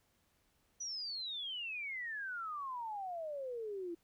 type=exponential sweep; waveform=sine; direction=down; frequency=5970 to 331.6 Hz; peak=-39 dBFS; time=0.8-3.95 s; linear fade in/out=10 ms; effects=pink hiss -75 dBFS RMS until 4.03 s